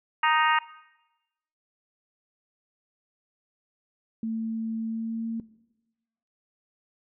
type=harmonic tone; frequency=311.1 Hz; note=D#4; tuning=in tune; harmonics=3 / 4 / 5 / 6 / 7 / 8 / 9; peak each=-23 / -25 / -30 / -27 / -34 / -35 / -31 dBFS; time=0.23-0.59 s; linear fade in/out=5 ms
type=tone with pitch glide; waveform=sine; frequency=224.1 to 227.2 Hz; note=A3 to A#3; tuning=+32 to -44 cents; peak=-27 dBFS; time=4.23-5.4 s; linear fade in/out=2 ms; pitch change=+24 cents; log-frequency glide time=4.87-5.27 s
effects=noise-tail reverb RT60 1.0 s tail -19 dB re dry